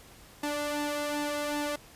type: tone with flanger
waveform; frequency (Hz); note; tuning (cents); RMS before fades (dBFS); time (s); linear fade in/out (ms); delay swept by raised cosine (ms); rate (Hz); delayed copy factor
sawtooth; 293.7; D4; 0; -32; 0.43-1.76; 5; 1.1 to 1.95; 2.6; +0.65
effects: pink hiss -53 dBFS RMS until 1.95 s + resampled to 32000 Hz

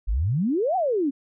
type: exponential two-way sweep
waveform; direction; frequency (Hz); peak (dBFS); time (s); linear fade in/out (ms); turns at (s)
sine; up then down; 43.92 to 784 to 259.9; -20; 0.07-1.11; 20; 0.76
effects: none

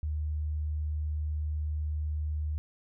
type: tone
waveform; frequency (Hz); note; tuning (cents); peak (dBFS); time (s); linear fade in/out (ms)
sine; 76; D#2; -40; -29; 0.03-2.58; 0
effects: none

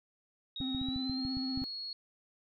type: tone with pitch glide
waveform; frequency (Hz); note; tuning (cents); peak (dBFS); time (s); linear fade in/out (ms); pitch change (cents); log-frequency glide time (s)
sine; 3766 to 4326; A#7 to C#8; +17 to -43; -38; 0.56-1.93; 2; +240; 0.76-1.31
type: clicks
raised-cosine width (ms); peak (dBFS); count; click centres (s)
5; -29; 10; 0.604 / 0.748 / 0.815 / 0.887 / 0.961 / 1.097 / 1.251 / 1.37 / 1.575 / 1.619
type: tone with vibrato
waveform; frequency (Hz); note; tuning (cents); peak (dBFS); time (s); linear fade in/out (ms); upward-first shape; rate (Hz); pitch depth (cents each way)
triangle; 261.4; C4; -1; -32; 0.61-1.64; 0; sine; 16; 25
effects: none

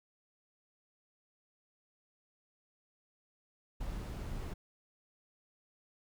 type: noise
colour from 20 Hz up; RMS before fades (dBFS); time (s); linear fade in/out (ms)
brown; -40; 3.8-4.54; 10
effects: none

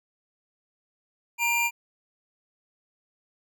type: tone pair together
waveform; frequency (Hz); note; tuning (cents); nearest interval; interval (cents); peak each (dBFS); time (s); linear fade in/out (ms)
square; 938.3 / 2389; A#5 / D7; +11 / +29; octave + major third; 1618; -29 / -24; 1.38-1.71; 50
effects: none

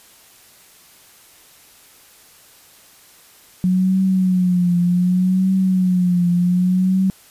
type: tone with vibrato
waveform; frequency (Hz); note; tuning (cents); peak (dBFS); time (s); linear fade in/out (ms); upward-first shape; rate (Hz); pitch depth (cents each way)
sine; 182.2; F#3; -26; -13; 3.64-7.1; 0; triangle; 0.66; 77
effects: white hiss -48 dBFS RMS until 7.3 s + resampled to 32000 Hz

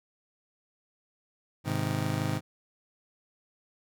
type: chord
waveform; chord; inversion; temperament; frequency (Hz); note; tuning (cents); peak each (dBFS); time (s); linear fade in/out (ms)
30% pulse; Ab major; none; just; 103.83 / 129.78 / 155.74; Ab2 / C3 / Eb3; 0 / -14 / +2; -30; 1.64-2.41; 50
effects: none

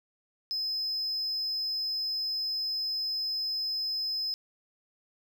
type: tone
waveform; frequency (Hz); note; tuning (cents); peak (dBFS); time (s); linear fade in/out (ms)
triangle; 5100; D#8; +42; -28; 0.51-4.34; 0
effects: none

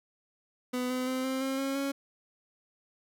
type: tone with pitch steps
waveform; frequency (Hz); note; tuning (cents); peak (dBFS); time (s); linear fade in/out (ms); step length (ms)
30% pulse; 250 / 254.2 / 258.5 / 262.9 / 267.3 / 271.8 / 276.4; B3 / C4 / C4 / C4 / C4 / C#4 / C#4; +21 / -50 / -21 / +8 / +37 / -34 / -5; -27; 0.73-1.92; 10; 170
effects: none

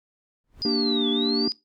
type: noise with exponential growth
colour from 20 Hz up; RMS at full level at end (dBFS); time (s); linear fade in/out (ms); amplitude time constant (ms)
brown; -39; 0.44-0.62; 1; 38
type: linear two-way sweep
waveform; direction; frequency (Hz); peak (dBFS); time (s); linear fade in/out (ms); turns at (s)
sine; down then up; 4978 to 3351 to 4978; -25; 0.62-1.52; 0; 1.1
type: chord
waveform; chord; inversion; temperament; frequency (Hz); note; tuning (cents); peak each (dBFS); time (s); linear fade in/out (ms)
triangle; G minor; first; equal; 233.1 / 293.7 / 392; Bb3 / D4 / G4; 0 / 0 / 0; -23 / -24 / -26; 0.65-1.48; 2
effects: noise-tail reverb RT60 0.2 s tail -19 dB re dry

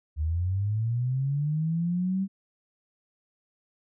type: linear sweep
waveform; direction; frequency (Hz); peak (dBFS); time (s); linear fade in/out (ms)
sine; up; 73.42 to 196; -24; 0.16-2.28; 50
effects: none

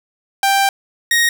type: tone pair in turn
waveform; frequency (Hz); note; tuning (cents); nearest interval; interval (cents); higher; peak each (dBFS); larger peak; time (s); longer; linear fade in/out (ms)
sawtooth; 787 / 1871.8; G5 / A#6; +7 / +7; octave + minor third; 1500; second; -8; neither; 0.43-0.69 / 1.11-1.29; first; 2
effects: none

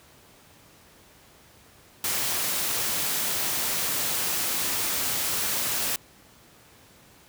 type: noise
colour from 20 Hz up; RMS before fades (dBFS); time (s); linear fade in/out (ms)
white; -27; 2.04-5.96; 2
effects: pink hiss -54 dBFS RMS until 7.28 s + high-pass 60 Hz 12 dB/octave

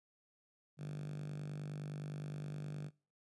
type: tone with high-pass filter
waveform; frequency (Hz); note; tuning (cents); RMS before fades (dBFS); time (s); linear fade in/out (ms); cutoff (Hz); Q
5% pulse; 49.66; G1; +23; -44; 0.77-2.91; 50; 150; 9.2
effects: noise-tail reverb RT60 0.4 s tail -24 dB re dry + resampled to 24000 Hz

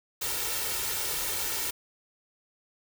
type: noise with comb filter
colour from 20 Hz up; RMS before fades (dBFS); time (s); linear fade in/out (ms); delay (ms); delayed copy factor
white; -31; 0.21-1.71; 10; 2.2; +0.55
effects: none

